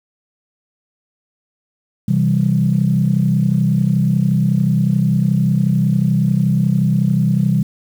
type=chord; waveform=sine; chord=C major; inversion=none; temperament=equal; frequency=130.81 / 164.81 / 196 Hz; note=C3 / E3 / G3; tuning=0 / 0 / 0 cents; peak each=-16 dBFS; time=2.08-7.63 s; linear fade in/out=5 ms; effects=tanh soft clip ceiling -3 dBFS + 7-bit